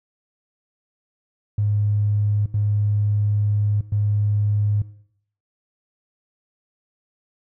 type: tone bursts at uneven times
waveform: triangle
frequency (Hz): 103.83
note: G#2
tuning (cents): 0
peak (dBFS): -13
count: 3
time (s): 1.58-2.46 / 2.54-3.81 / 3.92-4.82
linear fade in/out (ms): 5
effects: noise-tail reverb RT60 0.7 s tail -24 dB re dry + tanh soft clip ceiling -15 dBFS